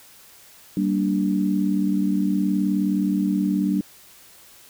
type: chord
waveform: sine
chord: G minor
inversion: none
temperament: equal with one note detuned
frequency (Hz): 194.08 / 233.1 / 293.7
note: G3 / Bb3 / D4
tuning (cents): -17 / 0 / 0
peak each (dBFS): -21 / -27 / -23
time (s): 0.77-3.81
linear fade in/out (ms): 2
effects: white hiss -49 dBFS RMS until 4.69 s